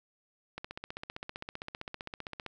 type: click train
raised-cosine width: 0.3 ms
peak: -23 dBFS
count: 30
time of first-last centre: 0.58-2.463 s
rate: 15.4 Hz
effects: none